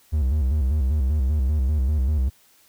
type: tone with vibrato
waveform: triangle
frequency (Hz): 70.3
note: C#2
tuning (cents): +25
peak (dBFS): -16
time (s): 0.12-2.3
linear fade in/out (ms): 20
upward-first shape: square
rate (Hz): 5.1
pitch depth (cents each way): 140
effects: white hiss -57 dBFS RMS until 2.68 s